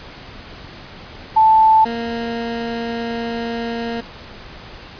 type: tone pair in turn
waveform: sine / 20% pulse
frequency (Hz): 879 / 232.4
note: A5 / A#3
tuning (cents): -2 / -5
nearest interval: octave + major seventh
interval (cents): 2303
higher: first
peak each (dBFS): -8 / -17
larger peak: first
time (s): 1.36-1.85 / 1.85-4.01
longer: second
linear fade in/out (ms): 10
effects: pink hiss -37 dBFS RMS until 4.99 s + resampled to 11025 Hz